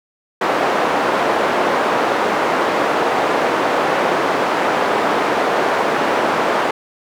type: band-pass noise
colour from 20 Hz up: white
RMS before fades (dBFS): -17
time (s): 0.41-6.71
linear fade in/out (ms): 5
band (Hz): 320 to 1000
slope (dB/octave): 12
effects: none